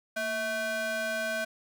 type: ring-modulated tone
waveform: square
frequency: 440 Hz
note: A4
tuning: in tune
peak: -27 dBFS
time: 0.16-1.45 s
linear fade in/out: 10 ms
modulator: 1090 Hz
effects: none